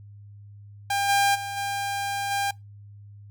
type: tone with level steps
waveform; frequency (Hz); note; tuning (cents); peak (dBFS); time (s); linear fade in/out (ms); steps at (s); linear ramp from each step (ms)
sawtooth; 800; G5; +35; -19 / -15 / -27 / -23 / -20; 0.9-2.51; 5; 1.08 / 1.34 / 1.56 / 2.3; 20
effects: noise-tail reverb RT60 0.2 s tail -23 dB re dry + added 102 Hz sine -43 dBFS peak until 3.3 s